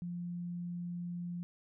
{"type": "tone", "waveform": "sine", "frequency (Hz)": 174.61, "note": "F3", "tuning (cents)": 0, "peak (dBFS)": -37, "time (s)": [0.02, 1.43], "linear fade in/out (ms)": 0, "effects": []}